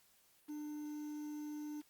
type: tone with quantisation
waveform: triangle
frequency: 298.8 Hz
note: D4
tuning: 30 cents sharp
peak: -40 dBFS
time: 0.48-1.82 s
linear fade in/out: 20 ms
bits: 10
effects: white hiss -70 dBFS RMS until 1.89 s + Opus 48 kbps